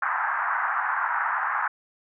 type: band-pass noise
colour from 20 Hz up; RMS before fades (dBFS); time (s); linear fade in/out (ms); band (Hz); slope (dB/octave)
white; -26; 0.02-1.68; 5; 810 to 1700; 48
effects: none